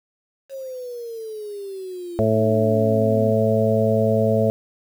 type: exponential sweep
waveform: sine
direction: down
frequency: 548 to 246.9 Hz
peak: -29 dBFS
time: 0.49-3.34 s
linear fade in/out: 50 ms
type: harmonic tone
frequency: 110 Hz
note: A2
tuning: in tune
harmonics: 1 / 2 / 4 / 5 / 6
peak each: -22 / -22 / -22 / -22 / -22 dBFS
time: 2.19-4.5 s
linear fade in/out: 0 ms
effects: 8-bit